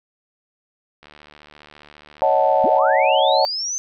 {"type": "click train", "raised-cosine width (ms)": 0.3, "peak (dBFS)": -27, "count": 132, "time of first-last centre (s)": [1.03, 2.784], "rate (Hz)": 74.7}
{"type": "chord", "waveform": "sine", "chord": "D# half-diminished seventh", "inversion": "third", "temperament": "equal", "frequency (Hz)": [554.4, 622.3, 740, 880], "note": ["C#5", "D#5", "F#5", "A5"], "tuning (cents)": [0, 0, 0, 0], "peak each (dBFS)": -19, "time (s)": [2.22, 3.45], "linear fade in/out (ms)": 0}
{"type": "linear sweep", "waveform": "sine", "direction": "up", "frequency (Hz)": [199, 6300], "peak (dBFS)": -22, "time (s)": [2.64, 3.78], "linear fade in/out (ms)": 0}
{"effects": []}